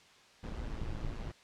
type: noise with amplitude modulation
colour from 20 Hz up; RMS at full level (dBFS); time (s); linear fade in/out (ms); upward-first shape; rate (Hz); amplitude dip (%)
brown; -36; 0.43-1.32; 10; sine; 112; 60
effects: white hiss -60 dBFS RMS until 1.43 s + low-pass 5000 Hz 12 dB/octave